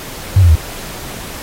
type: tone with pitch steps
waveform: sine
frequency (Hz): 96 / 87.02 / 78.88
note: G2 / F2 / D#2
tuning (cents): -36 / -6 / +24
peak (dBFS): -4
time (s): 0.36-0.555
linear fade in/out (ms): 5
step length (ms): 65
effects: pink hiss -29 dBFS RMS until 1.42 s + AAC 48 kbps

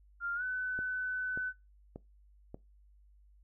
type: tone with pitch glide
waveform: sine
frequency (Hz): 1396.9 to 1505.8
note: F6 to F#6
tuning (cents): 0 to +30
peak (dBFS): -33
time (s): 0.2-1.53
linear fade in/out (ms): 50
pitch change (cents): +130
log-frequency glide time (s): 0.35-0.43
type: click train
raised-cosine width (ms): 2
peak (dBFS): -30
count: 4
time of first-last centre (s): 0.79-2.544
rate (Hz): 1.71
effects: noise-tail reverb RT60 0.2 s tail -20 dB re dry + added 50 Hz sine -59 dBFS peak until 3.43 s

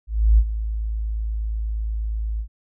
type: tone with ADSR envelope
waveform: sine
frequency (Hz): 54.2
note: A1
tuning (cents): -25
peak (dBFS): -9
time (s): 0.07-2.48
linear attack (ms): 310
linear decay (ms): 58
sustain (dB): -13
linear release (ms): 83
effects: none

